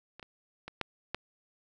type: clicks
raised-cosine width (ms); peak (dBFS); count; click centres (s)
0.3; -30 / -29 / -25 / -15 / -16; 5; 0.196 / 0.228 / 0.68 / 0.813 / 1.146
effects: none